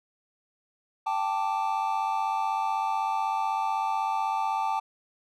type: chord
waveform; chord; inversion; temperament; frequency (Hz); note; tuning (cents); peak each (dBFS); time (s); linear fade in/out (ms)
triangle; G suspended second; none; equal; 784 / 880 / 1174.7; G5 / A5 / D6; 0 / 0 / 0; -28 / -26 / -31; 1.06-4.8; 10
effects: none